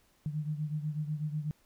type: beating tone pair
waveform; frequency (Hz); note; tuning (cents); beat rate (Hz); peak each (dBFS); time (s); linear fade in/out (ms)
sine; 150 / 158.1; D3 / D#3; +37 / +28; 8.1; -33 / -38; 0.26-1.51; 0
effects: pink hiss -68 dBFS RMS until 1.65 s